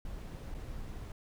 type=noise with dropouts; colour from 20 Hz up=brown; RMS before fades=-42 dBFS; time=0.05-1.12 s; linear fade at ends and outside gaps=2 ms; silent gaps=0.543-0.547 s; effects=none